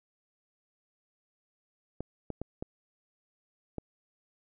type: clicks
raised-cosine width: 2 ms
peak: -22 dBFS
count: 5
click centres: 2.006 / 2.303 / 2.416 / 2.625 / 3.783 s
effects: none